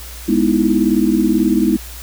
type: chord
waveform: sine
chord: E major seventh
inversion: first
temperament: equal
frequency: 207.7 / 246.9 / 311.1 / 329.6 Hz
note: G#3 / B3 / D#4 / E4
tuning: 0 / 0 / 0 / 0 cents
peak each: -17 dBFS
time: 0.28-1.77 s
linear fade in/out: 10 ms
effects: added 60 Hz sine -32 dBFS peak until 2.02 s + white hiss -35 dBFS RMS until 2.02 s